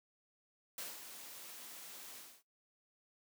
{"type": "noise with ADSR envelope", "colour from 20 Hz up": "white", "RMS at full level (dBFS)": -43, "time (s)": [0.78, 2.43], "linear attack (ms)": 3, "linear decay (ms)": 180, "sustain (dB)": -8, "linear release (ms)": 270, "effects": ["noise-tail reverb RT60 0.2 s tail -24 dB re dry", "high-pass 200 Hz 12 dB/octave"]}